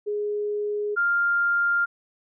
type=tone pair in turn; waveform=sine; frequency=415.8 / 1398.6 Hz; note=G#4 / F6; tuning=+2 / +2 cents; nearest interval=octave + major sixth; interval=2100 cents; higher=second; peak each=-24 / -19 dBFS; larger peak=second; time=0.06-0.96 / 0.96-1.86 s; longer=neither; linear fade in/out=20 ms; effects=none